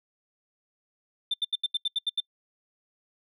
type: tone bursts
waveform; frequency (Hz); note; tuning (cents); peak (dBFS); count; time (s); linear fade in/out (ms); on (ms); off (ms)
sine; 3564; A7; +22; -22; 9; 1.31-2.203; 5; 29; 79
effects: noise-tail reverb RT60 0.1 s tail -26 dB re dry + tanh soft clip ceiling -21 dBFS